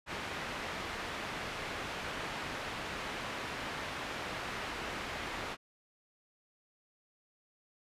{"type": "low-pass noise", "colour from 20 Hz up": "white", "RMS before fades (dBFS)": -40, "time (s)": [0.06, 5.57], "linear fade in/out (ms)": 50, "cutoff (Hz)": 2200, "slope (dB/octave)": 12, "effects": ["resampled to 32000 Hz"]}